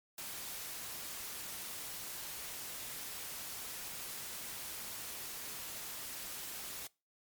white noise, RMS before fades -44 dBFS, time 0.18-6.87 s, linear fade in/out 2 ms, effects noise-tail reverb RT60 0.3 s tail -24 dB re dry + MP3 96 kbps

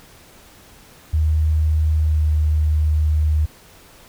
sine tone with pitch glide, 77.78 to 76.71 Hz, D#2 to D#2, 0 to -24 cents, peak -14 dBFS, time 1.13-3.46 s, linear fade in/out 10 ms, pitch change -24 cents, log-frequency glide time 1.98-2.26 s, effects pink hiss -47 dBFS RMS until 4.08 s

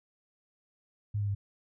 sine tone with pitch steps, 103.83 / 101.99 / 100.18 Hz, G#2 / G#2 / G2, 0 / -31 / +38 cents, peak -28 dBFS, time 1.14-1.35 s, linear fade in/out 10 ms, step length 70 ms, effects none

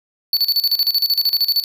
square tone with tremolo, 4473 Hz, C#8, 15 cents sharp, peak -13 dBFS, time 0.33-1.64 s, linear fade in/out 2 ms, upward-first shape square, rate 13 Hz, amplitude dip 80%, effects none

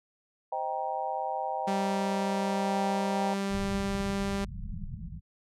sine chord, C minor seventh, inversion none, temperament just, 523.3 / 627.9 / 784.9 / 941.9 Hz, C5 / Eb5 / G5 / Bb5, 0 / +16 / +2 / +18 cents, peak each -38 / -37 / -32 / -36 dBFS, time 0.52-3.34 s, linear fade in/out 5 ms
sawtooth tone with pitch glide, 196 to 197.82 Hz, G3 to G3, 0 to +16 cents, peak -25 dBFS, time 1.67-4.45 s, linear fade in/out 10 ms, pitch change +16 cents, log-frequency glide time 1.96-4.31 s
pink low-pass noise, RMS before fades -38 dBFS, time 3.49-5.21 s, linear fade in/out 50 ms, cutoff 210 Hz, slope 96 dB/octave
effects low-pass 9000 Hz 12 dB/octave

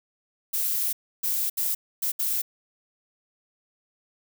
violet noise bursts at uneven times, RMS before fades -26 dBFS, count 5, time 0.53-0.93 / 1.23-1.5 / 1.57-1.75 / 2.02-2.12 / 2.19-2.42 s, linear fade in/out 10 ms, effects none

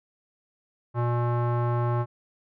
square tone with low-pass filter, 120 Hz, B2, 49 cents flat, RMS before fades -25 dBFS, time 0.94-2.06 s, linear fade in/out 50 ms, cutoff 1100 Hz, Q 2.4, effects none

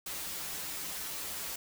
white noise with comb filter, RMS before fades -39 dBFS, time 0.06-1.56 s, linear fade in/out 5 ms, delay 8.3 ms, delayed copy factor -0.9, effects none

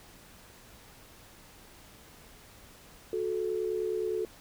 sine tone pair together, 366 / 435.6 Hz, F#4 / A4, -19 / -17 cents, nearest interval minor third, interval 302 cents, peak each -32 / -31 dBFS, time 3.13-4.25 s, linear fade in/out 2 ms, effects pink hiss -54 dBFS RMS until 4.4 s

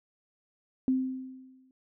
sine tone with exponential decay, 260 Hz, C4, 11 cents flat, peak -21 dBFS, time 0.88-1.71 s, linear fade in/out 1 ms, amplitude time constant 180 ms, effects none

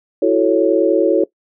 sine chord, F# minor seventh, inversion third, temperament equal, 329.6 / 370 / 440 / 554.4 Hz, E4 / F#4 / A4 / C#5, 0 / 0 / 0 / 0 cents, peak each -16 dBFS, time 0.22-1.24 s, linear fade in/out 5 ms, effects noise-tail reverb RT60 0.1 s tail -20 dB re dry

